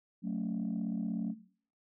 sine chord, F# minor, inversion none, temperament just, 185 / 222 / 277.5 Hz, F#3 / A3 / C#4, 0 / +16 / +2 cents, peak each -34 / -35 / -39 dBFS, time 0.22-1.35 s, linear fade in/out 50 ms, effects noise-tail reverb RT60 0.5 s tail -18 dB re dry + tanh soft clip ceiling -27 dBFS

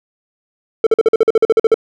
triangle tone bursts, 446.1 Hz, A4, 24 cents sharp, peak -4 dBFS, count 13, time 0.84-1.743 s, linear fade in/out 2 ms, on 27 ms, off 46 ms, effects none

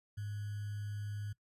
sine tone with sample-and-hold, 103.5 Hz, G#2, 5 cents flat, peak -38 dBFS, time 0.17-1.33 s, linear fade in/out 10 ms, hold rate 1575 Hz, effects noise-tail reverb RT60 0.1 s tail -19 dB re dry + resampled to 32000 Hz

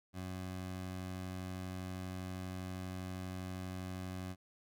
20% pulse tone, 92.5 Hz, F#2, in tune, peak -36 dBFS, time 0.13-4.36 s, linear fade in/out 50 ms, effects none

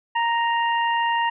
harmonic tone, 932.3 Hz, A#5, in tune, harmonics 1 / 2 / 3, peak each -20 / -26 / -30 dBFS, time 0.15-1.3 s, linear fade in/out 10 ms, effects none

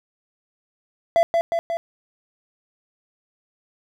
triangle tone with echo, 673 Hz, E5, 36 cents sharp, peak -11 dBFS, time 1.16-1.23 s, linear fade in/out 0 ms, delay 180 ms, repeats 3, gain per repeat -3 dB, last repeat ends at 1.77 s, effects none

